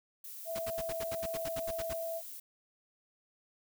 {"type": "noise", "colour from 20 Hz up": "violet", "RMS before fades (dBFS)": -46, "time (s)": [0.24, 2.4], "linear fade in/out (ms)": 5}
{"type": "tone", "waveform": "sine", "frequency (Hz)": 659.3, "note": "E5", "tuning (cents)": 0, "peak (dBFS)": -35, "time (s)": [0.45, 2.22], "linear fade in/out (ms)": 50}
{"type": "noise bursts", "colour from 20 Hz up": "pink", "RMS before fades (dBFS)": -41, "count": 13, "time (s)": [0.55, 1.937], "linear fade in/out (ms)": 10, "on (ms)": 43, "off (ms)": 69}
{"effects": []}